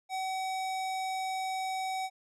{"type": "tone with low-pass filter", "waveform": "square", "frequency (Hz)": 758, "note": "F#5", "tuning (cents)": 42, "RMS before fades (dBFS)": -34, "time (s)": [0.09, 2.1], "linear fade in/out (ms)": 50, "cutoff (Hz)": 9400, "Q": 0.8, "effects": []}